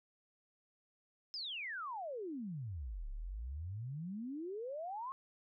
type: exponential two-way sweep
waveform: sine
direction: down then up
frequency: 5274 to 32.7 to 1102 Hz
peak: -40 dBFS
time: 1.34-5.12 s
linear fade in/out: 0 ms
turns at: 3.09 s
effects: none